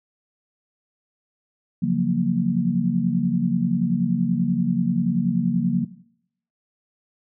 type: chord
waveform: sine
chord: Gb major seventh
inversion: second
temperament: equal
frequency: 138.59 / 174.61 / 185 / 233.1 Hz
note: Db3 / F3 / Gb3 / Bb3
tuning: 0 / 0 / 0 / 0 cents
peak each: -28 / -23 / -23 / -23 dBFS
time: 1.82-5.85 s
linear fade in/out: 10 ms
effects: noise-tail reverb RT60 0.7 s tail -18 dB re dry